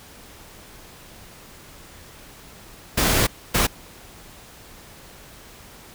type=noise bursts at uneven times; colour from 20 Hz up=pink; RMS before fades=-19 dBFS; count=2; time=2.97-3.27 / 3.54-3.67 s; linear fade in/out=10 ms; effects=pink hiss -45 dBFS RMS until 5.94 s